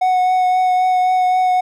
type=tone with vibrato; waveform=triangle; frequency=737 Hz; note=F#5; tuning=7 cents flat; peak=-10 dBFS; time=0.01-1.61 s; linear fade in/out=10 ms; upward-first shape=triangle; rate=3.8 Hz; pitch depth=15 cents each way; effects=none